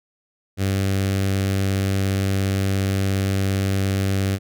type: tone with notch filter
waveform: sawtooth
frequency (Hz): 97.2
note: G2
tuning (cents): -14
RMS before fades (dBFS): -21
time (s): 0.57-4.39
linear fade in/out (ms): 50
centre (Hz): 950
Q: 1.3
effects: none